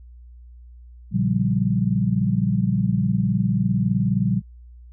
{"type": "chord", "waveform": "sine", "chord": "G half-diminished seventh", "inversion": "first", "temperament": "just", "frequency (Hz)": [117.6, 141.12, 176.4, 196], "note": ["Bb2", "Db3", "F3", "G3"], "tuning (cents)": [16, 31, 18, 0], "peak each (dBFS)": [-23, -26, -23, -22], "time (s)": [1.11, 4.42], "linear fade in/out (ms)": 50, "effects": ["added 60 Hz sine -41 dBFS peak until 4.92 s"]}